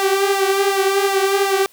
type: tone with flanger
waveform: sawtooth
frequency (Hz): 392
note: G4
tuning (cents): 0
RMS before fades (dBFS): -17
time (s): 0-1.66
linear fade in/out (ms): 0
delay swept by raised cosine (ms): 1.4 to 6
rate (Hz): 2.7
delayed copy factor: +0.65
effects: white hiss -51 dBFS RMS until 1.72 s